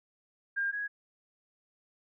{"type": "tone pair in turn", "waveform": "sine", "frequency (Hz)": [1606, 1659.8], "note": ["G6", "G#6"], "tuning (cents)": [41, -1], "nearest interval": "minor second", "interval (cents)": 58, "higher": "second", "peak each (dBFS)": [-28, -32], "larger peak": "first", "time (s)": [[0.56, 0.72], [0.72, 0.88]], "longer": "neither", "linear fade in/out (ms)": 20, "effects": []}